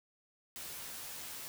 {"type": "noise with comb filter", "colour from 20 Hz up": "white", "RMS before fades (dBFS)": -45, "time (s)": [0.56, 1.48], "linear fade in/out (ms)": 0, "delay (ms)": 14, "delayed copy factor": 0.65, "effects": []}